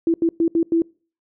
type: tone bursts at uneven times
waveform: sine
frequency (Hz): 332.2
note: E4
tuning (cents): +13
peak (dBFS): -14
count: 5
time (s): 0.07-0.14 / 0.22-0.29 / 0.4-0.48 / 0.55-0.63 / 0.72-0.82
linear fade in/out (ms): 2
effects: noise-tail reverb RT60 0.4 s tail -26 dB re dry